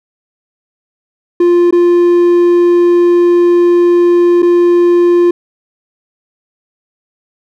triangle tone with dropouts, 349.2 Hz, F4, in tune, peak -3 dBFS, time 1.4-5.31 s, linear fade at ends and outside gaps 5 ms, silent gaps 1.709-1.725 / 4.422-4.427 s, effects none

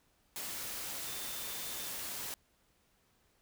sine tone in noise, 3569 Hz, A7, 24 cents sharp, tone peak -50 dBFS, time 1.07-1.88 s, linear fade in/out 0 ms, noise white, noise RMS -41 dBFS, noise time 0.36-2.34 s, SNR -12 dB, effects pink hiss -72 dBFS RMS until 3.41 s

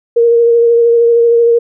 sine tone with vibrato, 467.8 Hz, A#4, 6 cents sharp, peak -5 dBFS, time 0.16-1.59 s, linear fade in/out 10 ms, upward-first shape sine, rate 13 Hz, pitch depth 17 cents each way, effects none

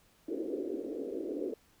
white band-pass noise, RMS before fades -37 dBFS, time 0.28-1.54 s, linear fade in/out 5 ms, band 270 to 480 Hz, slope 48 dB/octave, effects pink hiss -66 dBFS RMS until 1.8 s

